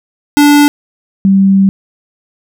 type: tone pair in turn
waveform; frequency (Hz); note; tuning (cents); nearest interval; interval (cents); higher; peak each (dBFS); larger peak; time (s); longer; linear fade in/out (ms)
square / sine; 291.1 / 194.29; D4 / G3; -15 / -15; perfect fifth; 700; first; -4; neither; 0.37-0.68 / 1.25-1.69; second; 0
effects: none